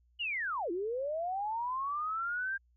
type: linear two-way sweep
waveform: sine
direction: down then up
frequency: 2960 to 329.6 to 1605 Hz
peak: -32 dBFS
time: 0.19-2.58 s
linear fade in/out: 20 ms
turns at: 0.71 s
effects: added 60 Hz sine -65 dBFS peak until 2.76 s